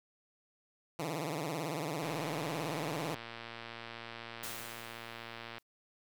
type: tone with vibrato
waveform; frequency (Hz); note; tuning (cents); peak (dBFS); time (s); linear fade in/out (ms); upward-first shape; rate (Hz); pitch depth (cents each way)
10% pulse; 155.56; D#3; 0; -27; 0.99-3.15; 2; triangle; 18; 230
type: click train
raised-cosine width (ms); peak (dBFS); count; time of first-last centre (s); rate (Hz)
0.3; -28; 413; 2.03-5.582; 116
type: noise with exponential decay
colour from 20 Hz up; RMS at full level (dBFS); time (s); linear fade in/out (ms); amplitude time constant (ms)
white; -41; 4.43-5.63; 5; 260
effects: none